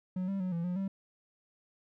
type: tone with pitch steps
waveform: triangle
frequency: 183.9 / 195.8 / 184 / 168.9 / 178.9 / 194 Hz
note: F#3 / G3 / F#3 / E3 / F3 / G3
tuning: -10 / -2 / -9 / +42 / +42 / -18 cents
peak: -29 dBFS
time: 0.16-0.88 s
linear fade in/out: 5 ms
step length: 120 ms
effects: none